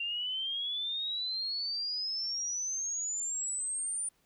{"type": "exponential sweep", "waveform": "sine", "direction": "up", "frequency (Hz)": [2760, 9340], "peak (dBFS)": -32, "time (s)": [0, 4.09], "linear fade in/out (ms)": 5, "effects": ["pink hiss -71 dBFS RMS until 4.25 s"]}